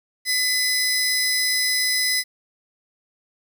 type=tone pair together; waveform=sawtooth; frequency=2009 / 5051 Hz; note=B6 / D#8; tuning=+29 / +25 cents; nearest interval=octave + major third; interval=1596 cents; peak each=-19 dBFS; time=0.25-2.24 s; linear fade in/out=50 ms; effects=9-bit